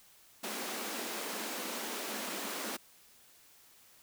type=high-pass noise; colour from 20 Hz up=pink; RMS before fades=-39 dBFS; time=0.43-2.77 s; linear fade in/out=10 ms; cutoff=200 Hz; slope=96 dB/octave; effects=white hiss -61 dBFS RMS until 4.02 s

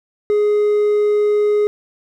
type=tone with hard clipping; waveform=triangle; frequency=417.2 Hz; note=G#4; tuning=8 cents sharp; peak=-13 dBFS; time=0.3-1.67 s; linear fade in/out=0 ms; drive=5 dB; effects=none

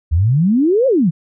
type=exponential two-way sweep; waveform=sine; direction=up then down; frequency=73.42 to 560 to 148 Hz; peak=-10 dBFS; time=0.11-1.11 s; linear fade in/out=20 ms; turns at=0.87 s; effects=none

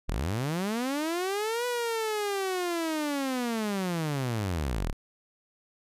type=linear two-way sweep; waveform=sawtooth; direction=up then down; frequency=30.87 to 493.9 to 30.87 Hz; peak=-24 dBFS; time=0.08-4.93 s; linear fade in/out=10 ms; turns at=1.66 s; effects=resampled to 32000 Hz

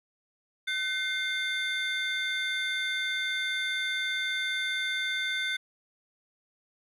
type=tone cluster; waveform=triangle; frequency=1525 / 2110 / 3558 Hz; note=G6 / C7 / A7; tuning=-48 / +14 / +19 cents; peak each=-31 dBFS; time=0.67-5.57 s; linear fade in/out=10 ms; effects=none

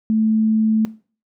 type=tone; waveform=sine; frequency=219 Hz; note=A3; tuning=8 cents flat; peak=-14 dBFS; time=0.1-0.85 s; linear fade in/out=0 ms; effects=noise-tail reverb RT60 0.4 s tail -19 dB re dry

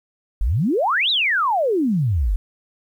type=exponential two-way sweep; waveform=sine; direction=up then down; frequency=41.85 to 4019 to 41.85 Hz; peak=-16 dBFS; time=0.41-2.36 s; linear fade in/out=0 ms; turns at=1.1 s; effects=9-bit

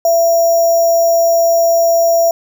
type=tone with sample-and-hold; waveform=sine; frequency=671 Hz; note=E5; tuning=31 cents sharp; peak=-8 dBFS; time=0.05-2.31 s; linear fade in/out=2 ms; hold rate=6300 Hz; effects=none

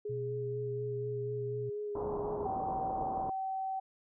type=tone with vibrato; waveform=sine; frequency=415.3 Hz; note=G#4; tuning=in tune; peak=-35 dBFS; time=0.05-2.47 s; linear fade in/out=5 ms; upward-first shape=sine; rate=4.1 Hz; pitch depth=17 cents each way
type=tone with pitch glide; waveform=sine; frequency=123.47 to 122.12 Hz; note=B2 to B2; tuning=0 to -19 cents; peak=-38 dBFS; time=0.09-1.7 s; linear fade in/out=10 ms; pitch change=-19 cents; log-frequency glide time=0.33-1.21 s
type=low-pass noise; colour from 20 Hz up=white; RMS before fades=-40 dBFS; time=1.95-3.3 s; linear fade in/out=5 ms; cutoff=1000 Hz; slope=48 dB/octave
type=tone; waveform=sine; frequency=766 Hz; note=G5; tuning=40 cents flat; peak=-33 dBFS; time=2.45-3.8 s; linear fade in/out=10 ms
effects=none

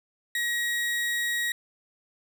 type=tone; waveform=35% pulse; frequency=1900 Hz; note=A#6; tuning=33 cents sharp; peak=-24 dBFS; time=0.35-1.52 s; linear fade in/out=2 ms; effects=none

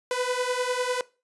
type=beating tone pair; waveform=sawtooth; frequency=493.9 / 503.9 Hz; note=B4 / B4; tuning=0 / +35 cents; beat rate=10 Hz; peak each=-24 dBFS; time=0.11-1.01 s; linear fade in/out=2 ms; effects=noise-tail reverb RT60 0.3 s tail -20 dB re dry + resampled to 24000 Hz

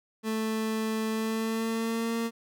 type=tone with pitch glide; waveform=30% pulse; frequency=220 to 229.7 Hz; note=A3 to A#3; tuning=0 to -25 cents; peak=-25 dBFS; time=0.23-2.31 s; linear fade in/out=50 ms; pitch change=+75 cents; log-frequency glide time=1.1-2.17 s; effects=none

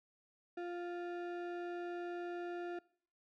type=tone with sample-and-hold; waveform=sine; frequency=349.2 Hz; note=F4; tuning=in tune; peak=-39 dBFS; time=0.57-2.79 s; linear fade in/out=5 ms; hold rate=1050 Hz; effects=noise-tail reverb RT60 0.6 s tail -23 dB re dry + low-pass 2000 Hz 12 dB/octave

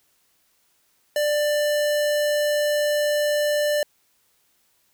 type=tone; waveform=square; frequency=592 Hz; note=D5; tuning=14 cents sharp; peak=-20 dBFS; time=1.16-3.83 s; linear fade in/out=2 ms; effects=white hiss -65 dBFS RMS until 4.93 s

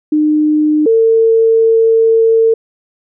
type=tone pair in turn; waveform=sine; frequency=304 / 451.1 Hz; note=D#4 / A4; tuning=-40 / +43 cents; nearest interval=perfect fifth; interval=683 cents; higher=second; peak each=-8 / -6 dBFS; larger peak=second; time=0.12-0.86 / 0.86-2.54 s; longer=second; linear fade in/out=5 ms; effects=none

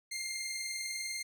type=tone pair together; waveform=15% pulse; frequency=2107 / 2127 Hz; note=C7 / C7; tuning=+12 / +28 cents; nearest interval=unison; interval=16 cents; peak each=-31 / -37 dBFS; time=0.11-1.23 s; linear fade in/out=10 ms; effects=none

